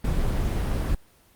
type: noise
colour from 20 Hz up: brown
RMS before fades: -24 dBFS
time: 0.04-0.95 s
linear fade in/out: 5 ms
effects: pink hiss -58 dBFS RMS until 1.35 s + Opus 24 kbps